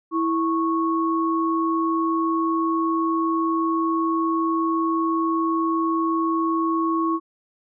sine tone pair together, 328.2 / 1103 Hz, E4 / C#6, -8 / -9 cents, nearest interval octave + major sixth, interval 2099 cents, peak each -21 / -23 dBFS, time 0.11-7.2 s, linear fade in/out 50 ms, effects none

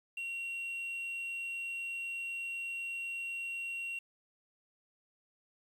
sine tone, 2744 Hz, F7, 31 cents flat, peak -34 dBFS, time 0.17-3.99 s, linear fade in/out 5 ms, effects tanh soft clip ceiling -35 dBFS + 10-bit

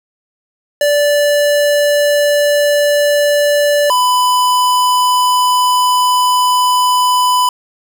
square tone pair in turn, 583 / 998 Hz, D5 / B5, -13 / +18 cents, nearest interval major sixth, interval 931 cents, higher second, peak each -10 dBFS, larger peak neither, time 0.81-3.9 / 3.9-7.49 s, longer second, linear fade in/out 2 ms, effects 7-bit

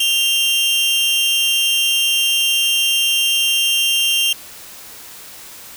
40% pulse tone pair together, 2783 / 3170 Hz, F7 / G7, -7 / +19 cents, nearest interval major second, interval 226 cents, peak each -16 dBFS, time 0-4.33 s, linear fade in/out 5 ms, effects white hiss -37 dBFS RMS until 5.76 s

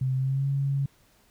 sine tone with pitch glide, 130.7 to 138.47 Hz, C3 to C#3, -1 to -2 cents, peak -23 dBFS, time 0.01-0.86 s, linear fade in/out 5 ms, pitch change +99 cents, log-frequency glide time 0.16-0.47 s, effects pink hiss -62 dBFS RMS until 1.3 s

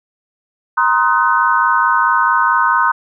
sine chord, C half-diminished seventh, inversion third, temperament just, 941.9 / 1046.5 / 1255.8 / 1507 Hz, Bb5 / C6 / Eb6 / Gb6, +18 / 0 / +16 / +31 cents, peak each -16 dBFS, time 0.77-2.92 s, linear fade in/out 10 ms, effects none

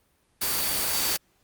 sine tone in noise, 4583 Hz, D8, 43 cents flat, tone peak -33 dBFS, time 0.41-1.17 s, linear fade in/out 10 ms, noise white, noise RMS -26 dBFS, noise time 0.41-1.17 s, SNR -10 dB, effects pink hiss -67 dBFS RMS until 1.43 s + Opus 32 kbps

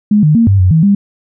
sine tone with pitch steps, 208.9 / 152.1 / 230.3 / 98.3 / 92 / 160.4 / 200.8 Hz, G#3 / D#3 / A#3 / G2 / F#2 / E3 / G3, +10 / -39 / -21 / +5 / -9 / -47 / +42 cents, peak -5 dBFS, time 0.11-0.95 s, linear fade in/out 5 ms, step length 120 ms, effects none

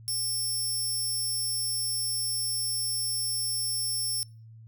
15% pulse tone, 5400 Hz, E8, 41 cents sharp, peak -22 dBFS, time 0.08-4.23 s, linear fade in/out 0 ms, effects noise-tail reverb RT60 0.4 s tail -25 dB re dry + added 112 Hz sine -46 dBFS peak until 4.67 s

